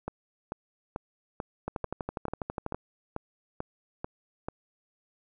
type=two click trains; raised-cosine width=1 ms; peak=-19 / -18 dBFS; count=11 / 14; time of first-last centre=0.08-4.485 / 1.68-2.746 s; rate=2.27 / 12.2 Hz; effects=none